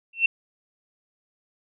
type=tone with exponential growth; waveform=sine; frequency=2700 Hz; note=E7; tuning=41 cents sharp; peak=-12 dBFS; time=0.13-0.26 s; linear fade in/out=5 ms; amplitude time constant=28 ms; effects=none